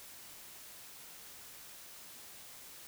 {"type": "silence", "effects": ["white hiss -52 dBFS RMS until 2.87 s"]}